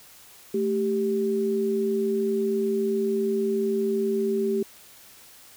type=tone pair together; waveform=sine; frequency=219.3 / 391.4 Hz; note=A3 / G4; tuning=-6 / -3 cents; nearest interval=minor seventh; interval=1003 cents; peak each=-27 / -23 dBFS; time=0.54-4.63 s; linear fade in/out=5 ms; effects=white hiss -50 dBFS RMS until 5.56 s